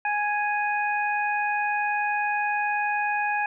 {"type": "harmonic tone", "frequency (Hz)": 830.6, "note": "G#5", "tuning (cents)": 0, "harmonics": [1, 2, 3], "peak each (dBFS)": [-25, -28, -30], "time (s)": [0.05, 3.46], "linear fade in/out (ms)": 2, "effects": []}